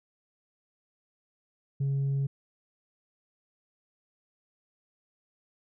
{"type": "tone", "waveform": "sine", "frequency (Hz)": 137.9, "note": "C#3", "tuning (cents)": -9, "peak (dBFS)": -23, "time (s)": [1.8, 2.27], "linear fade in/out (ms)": 10, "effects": ["tanh soft clip ceiling -24 dBFS"]}